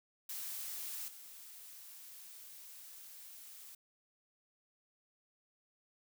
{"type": "noise with level steps", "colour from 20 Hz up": "blue", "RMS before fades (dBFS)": [-43, -53], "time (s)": [0.29, 3.75], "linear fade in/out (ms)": 5, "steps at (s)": 1.08, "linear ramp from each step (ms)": 2, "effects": []}